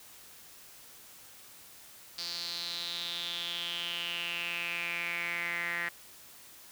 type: tone with band-pass filter sweep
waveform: sawtooth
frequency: 171.7 Hz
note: F3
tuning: 29 cents flat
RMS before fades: -36 dBFS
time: 2.18-5.89 s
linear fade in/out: 5 ms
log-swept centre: 4600 to 1900 Hz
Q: 7
effects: white hiss -53 dBFS RMS until 6.71 s